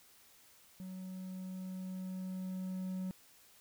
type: tone with level ramp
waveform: triangle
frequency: 186.2 Hz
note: F#3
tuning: 11 cents sharp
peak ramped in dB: -41 to -34 dBFS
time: 0.8-3.11 s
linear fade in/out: 0 ms
effects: white hiss -63 dBFS RMS until 3.6 s